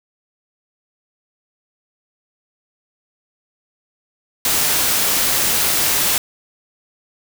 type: noise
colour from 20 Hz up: white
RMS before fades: -17 dBFS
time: 4.45-6.18 s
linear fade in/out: 2 ms
effects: none